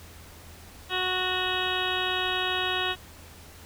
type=harmonic tone with a mistuned harmonic; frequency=368.3 Hz; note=F#4; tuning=8 cents flat; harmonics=1 / 2 / 3 / 4 / 5 / 7 / 8 / 9 / 10; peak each=-34 / -34 / -34 / -34 / -34 / -34 / -34 / -34 / -34 dBFS; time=0.89-2.96 s; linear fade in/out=50 ms; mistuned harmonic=10; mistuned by=+42 cents; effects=added 82 Hz sine -49 dBFS peak until 3.65 s + pink hiss -49 dBFS RMS until 3.65 s